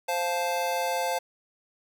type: chord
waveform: square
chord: F major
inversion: second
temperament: just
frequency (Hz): 523.8 / 698.5 / 873.1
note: C5 / F5 / A5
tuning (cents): +2 / 0 / -14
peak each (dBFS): -31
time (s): 0.08-1.19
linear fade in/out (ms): 10
effects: none